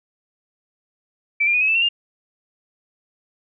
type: tone with pitch steps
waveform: sine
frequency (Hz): 2323 / 2398 / 2475 / 2555 / 2638 / 2723 / 2811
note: D7 / D7 / D#7 / D#7 / E7 / F7 / F7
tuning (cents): -20 / +36 / -10 / +45 / +1 / -44 / +11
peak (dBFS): -15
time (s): 1.4-1.89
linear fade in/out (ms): 10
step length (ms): 70
effects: none